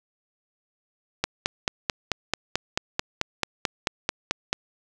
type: click train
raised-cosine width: 0.2 ms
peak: -5 dBFS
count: 16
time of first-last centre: 1.24-4.529 s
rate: 4.56 Hz
effects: none